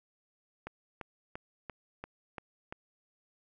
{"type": "click train", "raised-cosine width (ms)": 0.5, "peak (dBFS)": -25, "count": 7, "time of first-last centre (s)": [0.67, 2.725], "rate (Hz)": 2.92, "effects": []}